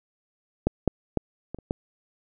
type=clicks; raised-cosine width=2 ms; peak=-7 / -6 / -9 / -20 / -29 / -12 dBFS; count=6; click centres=0.67 / 0.877 / 1.173 / 1.546 / 1.587 / 1.709 s; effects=none